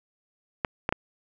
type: clicks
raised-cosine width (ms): 0.5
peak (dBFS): -9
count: 3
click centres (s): 0.648 / 0.891 / 0.925
effects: none